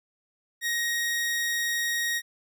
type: tone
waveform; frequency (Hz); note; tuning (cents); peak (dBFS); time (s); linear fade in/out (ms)
sawtooth; 1879; A#6; +13; -22; 0.61-2.22; 50
effects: none